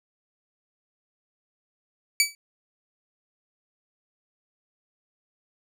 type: tone with exponential decay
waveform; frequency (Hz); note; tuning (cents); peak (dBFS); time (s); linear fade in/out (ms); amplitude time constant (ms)
15% pulse; 2295; D7; -40; -7; 2.2-2.35; 1; 32
effects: none